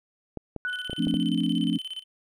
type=clicks; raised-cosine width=2 ms; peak=-20 dBFS; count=6; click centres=0.373 / 0.563 / 0.897 / 0.931 / 1.07 / 1.141 s
type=tone with exponential decay; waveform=sine; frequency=1480 Hz; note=F#6; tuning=in tune; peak=-25 dBFS; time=0.65-1.3 s; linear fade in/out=0 ms; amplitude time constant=140 ms
type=tone with tremolo; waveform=triangle; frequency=3058 Hz; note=G7; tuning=44 cents flat; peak=-30 dBFS; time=0.67-2.04 s; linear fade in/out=50 ms; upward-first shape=square; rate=17 Hz; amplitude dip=80%
type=chord; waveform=sine; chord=D minor seventh; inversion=first; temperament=equal with one note detuned; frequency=172.51 / 220 / 261.6 / 293.7 Hz; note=F3 / A3 / C4 / D4; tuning=-21 / 0 / 0 / 0 cents; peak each=-28 dBFS; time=0.98-1.78 s; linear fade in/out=10 ms
effects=none